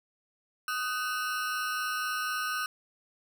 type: ring-modulated tone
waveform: 40% pulse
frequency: 1376 Hz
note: F6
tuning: 26 cents flat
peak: -26 dBFS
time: 0.68-2.66 s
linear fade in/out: 2 ms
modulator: 128 Hz
effects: none